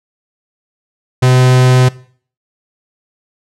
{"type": "tone", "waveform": "45% pulse", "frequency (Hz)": 127.4, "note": "C3", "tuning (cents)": -46, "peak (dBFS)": -6, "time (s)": [1.22, 1.89], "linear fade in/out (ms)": 10, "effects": ["noise-tail reverb RT60 0.5 s tail -20 dB re dry", "low-pass 9000 Hz 12 dB/octave"]}